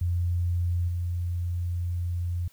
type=tone with level steps; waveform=sine; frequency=87.31 Hz; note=F2; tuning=in tune; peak=-23 / -26 dBFS; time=0.01-2.48 s; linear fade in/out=5 ms; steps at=0.88 s; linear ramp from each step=5 ms; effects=white hiss -60 dBFS RMS until 2.52 s